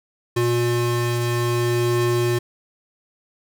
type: tone pair together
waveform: square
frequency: 119.5 / 357.9 Hz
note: A#2 / F4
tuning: +43 / +42 cents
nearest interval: octave + perfect fifth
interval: 1899 cents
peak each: -22 dBFS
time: 0.36-2.39 s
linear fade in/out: 10 ms
effects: none